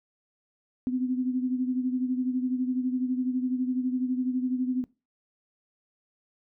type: beating tone pair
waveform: sine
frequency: 252.3 / 264.3 Hz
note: B3 / C4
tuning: +37 / +18 cents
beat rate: 12 Hz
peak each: -26 / -32 dBFS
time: 0.87-4.84 s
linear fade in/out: 0 ms
effects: noise-tail reverb RT60 0.3 s tail -21 dB re dry